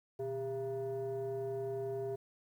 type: tone with frequency modulation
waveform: sine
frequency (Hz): 400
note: G4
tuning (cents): +35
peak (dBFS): -34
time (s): 0.19-2.16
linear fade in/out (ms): 10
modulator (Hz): 277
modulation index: 0.68
effects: tanh soft clip ceiling -32 dBFS + 11-bit